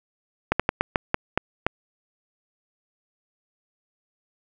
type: slowing click train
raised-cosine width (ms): 0.5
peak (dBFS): -4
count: 8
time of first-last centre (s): 0.52-1.666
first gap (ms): 76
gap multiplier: 1.25
effects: none